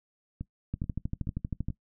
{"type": "two click trains", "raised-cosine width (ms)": 5, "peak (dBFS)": [-23, -19], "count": [4, 13], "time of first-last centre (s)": [[0.41, 1.703], [0.74, 1.685]], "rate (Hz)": [2.32, 12.7], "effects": ["noise-tail reverb RT60 0.1 s tail -19 dB re dry"]}